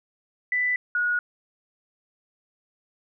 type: tone pair in turn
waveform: sine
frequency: 1988 / 1451.1 Hz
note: B6 / F#6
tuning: +11 / -34 cents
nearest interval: perfect fourth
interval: 545 cents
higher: first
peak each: -21 dBFS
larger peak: neither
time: 0.52-0.76 / 0.95-1.19 s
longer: neither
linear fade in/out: 2 ms
effects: none